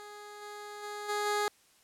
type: tone with level steps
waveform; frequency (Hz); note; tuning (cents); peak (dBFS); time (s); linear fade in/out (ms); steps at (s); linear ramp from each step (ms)
15% pulse; 415.3; G#4; 0; -39 / -36 / -32 / -24 / -22; 0-1.48; 0; 0.41 / 0.82 / 1.08 / 1.25; 20
effects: white hiss -64 dBFS RMS until 1.83 s + low-pass 11000 Hz 12 dB/octave